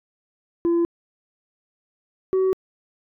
sine tone pair in turn, 340 / 377.9 Hz, F4 / F#4, -46 / +37 cents, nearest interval major second, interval 183 cents, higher second, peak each -14 dBFS, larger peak neither, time 0.65-0.85 / 2.33-2.53 s, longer neither, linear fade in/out 0 ms, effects tanh soft clip ceiling -16 dBFS

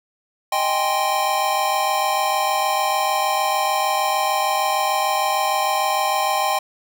square chord, Ab major seventh, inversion second, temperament equal, 622.3 / 784 / 830.6 / 1046.5 Hz, Eb5 / G5 / Ab5 / C6, 0 / 0 / 0 / 0 cents, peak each -27 / -22 / -27 / -24 dBFS, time 0.52-6.59 s, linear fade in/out 5 ms, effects none

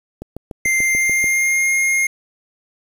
click train, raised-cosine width 2 ms, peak -16 dBFS, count 8, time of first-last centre 0.22-1.242 s, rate 6.85 Hz
square tone with pitch glide, 2093 to 2135 Hz, C7 to C7, 0 to +34 cents, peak -15 dBFS, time 0.65-2.07 s, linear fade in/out 5 ms, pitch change +34 cents, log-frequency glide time 0.79-1.73 s
effects resampled to 32000 Hz + 7-bit

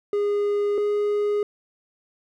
triangle tone pair in turn, 410 / 414 Hz, G#4 / G#4, -22 / -5 cents, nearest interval unison, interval 17 cents, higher second, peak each -18 dBFS, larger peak neither, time 0.13-0.78 / 0.78-1.43 s, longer neither, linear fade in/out 2 ms, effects none

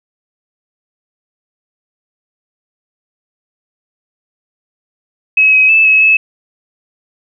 sine tone with pitch steps, 2563 / 2539 / 2626 / 2573 / 2595 Hz, E7 / D#7 / E7 / E7 / E7, -49 / +34 / -7 / -43 / -28 cents, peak -5 dBFS, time 5.37-6.17 s, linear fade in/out 5 ms, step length 160 ms, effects none

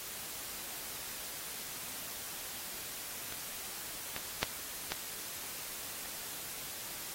clicks, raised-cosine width 0.2 ms, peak -24 / -19 / -10 / -15 / -27 dBFS, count 5, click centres 3.324 / 4.164 / 4.43 / 4.92 / 6.058 s, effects white hiss -43 dBFS RMS until 7.14 s + AAC 48 kbps

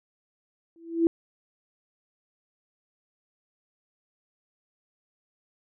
sine tone with exponential growth, 332.6 Hz, E4, 16 cents sharp, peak -14 dBFS, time 0.76-1.07 s, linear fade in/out 1 ms, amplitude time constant 66 ms, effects none

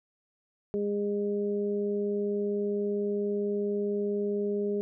harmonic tone, 204.4 Hz, G#3, 27 cents flat, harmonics 1 / 2 / 3, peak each -32 / -28 / -42 dBFS, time 0.74-4.81 s, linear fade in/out 0 ms, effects none

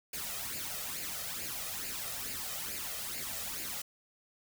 white noise with flanger, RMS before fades -39 dBFS, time 0.13-3.82 s, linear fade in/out 5 ms, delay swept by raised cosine 0.42 to 1.62 ms, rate 2.3 Hz, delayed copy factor +0.65, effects none

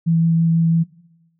sine tone with vibrato, 165.2 Hz, E3, 4 cents sharp, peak -13 dBFS, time 0.06-0.84 s, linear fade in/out 20 ms, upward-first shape triangle, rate 6.1 Hz, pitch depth 10 cents each way, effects noise-tail reverb RT60 0.9 s tail -19 dB re dry

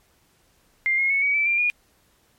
sine tone with pitch steps, 2100 / 2153 / 2207 / 2262 / 2319 / 2378 / 2437 Hz, C7 / C7 / C#7 / C#7 / D7 / D7 / D#7, +6 / +49 / -8 / +34 / -22 / +21 / -37 cents, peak -18 dBFS, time 0.86-1.7 s, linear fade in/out 0 ms, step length 120 ms, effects pink hiss -62 dBFS RMS until 2.38 s + MP3 64 kbps

